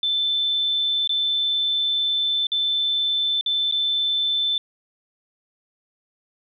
sine tone with dropouts, 3531 Hz, A7, 5 cents sharp, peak -19 dBFS, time 0.03-4.58 s, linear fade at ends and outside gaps 2 ms, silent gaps 1.075-1.093 / 2.469-2.518 / 3.411-3.461 / 3.713-3.722 s, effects none

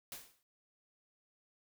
white noise with exponential decay, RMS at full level -43 dBFS, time 0.12-0.43 s, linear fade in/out 1 ms, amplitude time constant 67 ms, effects none

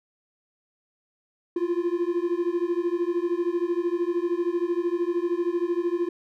triangle beating tone pair, 341.1 / 354.1 Hz, F4 / F4, -41 / +24 cents, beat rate 13 Hz, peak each -24 dBFS, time 1.56-6.09 s, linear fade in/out 5 ms, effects none

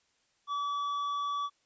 sine tone with hard clipping, 1147 Hz, D6, 41 cents flat, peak -32 dBFS, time 0.47-1.5 s, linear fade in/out 50 ms, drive 6 dB, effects white hiss -72 dBFS RMS until 1.65 s + resampled to 16000 Hz

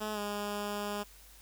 10% pulse tone with pitch glide, 213.5 to 205.8 Hz, G#3 to G#3, +48 to -16 cents, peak -26 dBFS, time 0-1.04 s, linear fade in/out 20 ms, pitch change -64 cents, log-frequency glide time 0.13-0.19 s, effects added 50 Hz sine -57 dBFS peak until 1.41 s + white hiss -57 dBFS RMS until 1.41 s

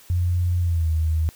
sine tone with pitch glide, 88.3 to 79.58 Hz, F2 to D#2, +20 to +40 cents, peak -18 dBFS, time 0.1-1.29 s, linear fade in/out 0 ms, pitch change -180 cents, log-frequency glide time 0.61-0.89 s, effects white hiss -50 dBFS RMS until 1.35 s

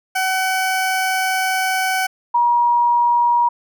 20% pulse / sine tone pair in turn, 755 / 954.8 Hz, F#5 / A#5, +35 / +41 cents, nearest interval major third, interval 406 cents, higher second, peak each -12 dBFS, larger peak neither, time 0.15-2.07 / 2.34-3.49 s, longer first, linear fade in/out 10 ms, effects none

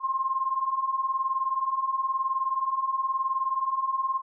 sine beating tone pair, 1046.5 / 1065.5 Hz, C6 / C6, 0 / +31 cents, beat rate 19 Hz, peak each -30 / -26 dBFS, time 0-4.22 s, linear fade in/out 50 ms, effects none

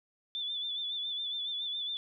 sine tone with vibrato, 3500 Hz, A7, 10 cents flat, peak -33 dBFS, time 0.35-1.97 s, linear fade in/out 0 ms, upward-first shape sine, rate 7.2 Hz, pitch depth 50 cents each way, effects none

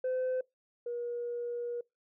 sine tone pair in turn, 512 / 478.7 Hz, C5 / A#4, -38 / +46 cents, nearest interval minor second, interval 116 cents, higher first, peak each -27 / -33 dBFS, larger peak first, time 0.04-0.41 / 0.86-1.81 s, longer second, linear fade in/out 5 ms, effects noise-tail reverb RT60 0.2 s tail -25 dB re dry + tanh soft clip ceiling -28 dBFS

